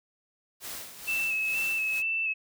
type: noise with tremolo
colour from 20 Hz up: white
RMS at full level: -38 dBFS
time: 0.6-2.03 s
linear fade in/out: 50 ms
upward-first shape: sine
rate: 2.2 Hz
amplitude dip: 65%
type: tone with vibrato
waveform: sine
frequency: 2622 Hz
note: E7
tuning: 10 cents flat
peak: -26 dBFS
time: 1.07-2.34 s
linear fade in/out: 20 ms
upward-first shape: square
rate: 2.1 Hz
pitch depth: 25 cents each way
effects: none